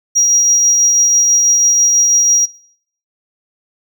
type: tone with tremolo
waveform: triangle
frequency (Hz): 5720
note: F8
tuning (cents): +41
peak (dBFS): -5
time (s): 0.15-2.46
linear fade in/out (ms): 20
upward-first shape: triangle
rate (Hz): 6.1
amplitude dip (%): 35
effects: noise-tail reverb RT60 0.6 s tail -23 dB re dry + tanh soft clip ceiling -3 dBFS